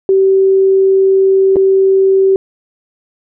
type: tone with dropouts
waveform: sine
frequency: 385.1 Hz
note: G4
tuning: 31 cents flat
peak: -6 dBFS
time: 0.09-2.36 s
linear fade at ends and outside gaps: 1 ms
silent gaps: 1.559-1.566 s
effects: none